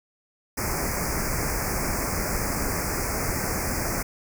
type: band-stop noise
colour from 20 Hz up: pink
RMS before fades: -27 dBFS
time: 0.57-4.03 s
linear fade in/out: 10 ms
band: 2400 to 4800 Hz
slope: 96 dB/octave
effects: none